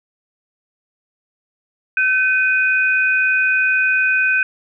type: tone pair together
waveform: sine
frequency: 1529.3 / 2489 Hz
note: G6 / D#7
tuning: -43 / 0 cents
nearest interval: minor sixth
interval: 843 cents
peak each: -15 / -17 dBFS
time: 1.97-4.43 s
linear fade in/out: 2 ms
effects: none